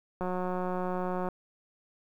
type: click train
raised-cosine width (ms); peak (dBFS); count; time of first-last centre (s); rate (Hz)
1; -20; 197; 0.21-1.287; 182
effects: 10-bit